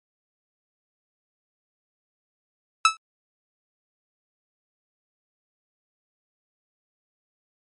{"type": "tone with exponential decay", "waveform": "sawtooth", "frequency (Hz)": 1306, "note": "E6", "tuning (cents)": -17, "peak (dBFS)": -6, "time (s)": [2.85, 2.97], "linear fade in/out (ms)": 2, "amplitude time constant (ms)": 26, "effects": ["low-pass 9000 Hz 12 dB/octave", "MP3 48 kbps"]}